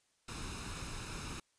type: noise with comb filter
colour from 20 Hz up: pink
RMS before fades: -43 dBFS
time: 0.28-1.4 s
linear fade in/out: 5 ms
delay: 0.77 ms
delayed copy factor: +0.55
effects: white hiss -75 dBFS RMS until 1.58 s + resampled to 22050 Hz